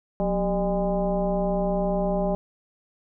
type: tone with frequency modulation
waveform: sine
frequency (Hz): 392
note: G4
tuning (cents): 0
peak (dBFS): -21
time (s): 0.2-2.35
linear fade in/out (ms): 0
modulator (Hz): 211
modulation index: 1.8
effects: none